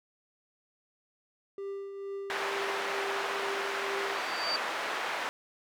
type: tone with tremolo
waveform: triangle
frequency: 395.5 Hz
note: G4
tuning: 15 cents sharp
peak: -32 dBFS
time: 1.58-4.19 s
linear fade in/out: 2 ms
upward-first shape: triangle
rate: 2.2 Hz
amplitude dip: 50%
type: band-pass noise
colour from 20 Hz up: white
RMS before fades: -34 dBFS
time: 2.3-5.29 s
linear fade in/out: 0 ms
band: 510 to 1800 Hz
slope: 12 dB/octave
type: tone with exponential growth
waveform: sine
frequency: 4629 Hz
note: D8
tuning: 26 cents flat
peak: -27 dBFS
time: 3.96-4.56 s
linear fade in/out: 1 ms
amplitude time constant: 130 ms
effects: none